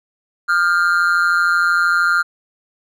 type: tone with amplitude modulation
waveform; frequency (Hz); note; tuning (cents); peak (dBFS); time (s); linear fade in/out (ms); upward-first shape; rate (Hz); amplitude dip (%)
triangle; 1396.9; F6; 0; -7; 0.48-2.23; 20; sine; 173; 85
effects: none